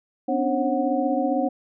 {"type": "tone cluster", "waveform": "sine", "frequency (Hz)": [253.8, 280.6, 296, 539, 737], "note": ["B3", "C#4", "D4", "C#5", "F#5"], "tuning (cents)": [47, 21, 14, -49, -7], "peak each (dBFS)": [-26, -28, -27, -26, -26], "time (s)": [0.28, 1.49], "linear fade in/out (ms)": 10, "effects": []}